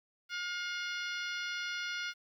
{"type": "harmonic tone with a mistuned harmonic", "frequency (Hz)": 713, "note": "F5", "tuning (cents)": 36, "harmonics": [2, 3, 4, 5, 6, 7, 8], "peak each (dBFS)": [-38, -42, -44, -46, -48, -49, -50], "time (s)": [0.29, 2.14], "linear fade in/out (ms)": 50, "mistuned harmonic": 5, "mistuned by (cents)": -48, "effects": ["11-bit"]}